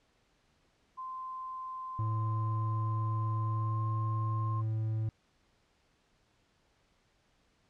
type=tone with pitch glide; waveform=sine; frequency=1038 to 1058.6 Hz; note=C6 to C6; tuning=-14 to +20 cents; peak=-38 dBFS; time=0.97-4.62 s; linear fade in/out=20 ms; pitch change=+34 cents; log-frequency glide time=3.42-3.82 s
type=tone; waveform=triangle; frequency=110 Hz; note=A2; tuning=in tune; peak=-28 dBFS; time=1.99-5.09 s; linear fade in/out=0 ms
effects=pink hiss -71 dBFS RMS until 7.69 s + low-pass 6000 Hz 12 dB/octave